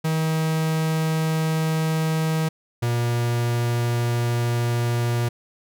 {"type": "tone pair in turn", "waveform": "45% pulse", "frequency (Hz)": [159, 119.12], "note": ["D#3", "A#2"], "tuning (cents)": [38, 38], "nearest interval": "perfect fourth", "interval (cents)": 500, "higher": "first", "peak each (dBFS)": -20, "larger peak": "neither", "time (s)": [[0.04, 2.49], [2.82, 5.29]], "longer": "second", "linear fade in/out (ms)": 10, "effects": []}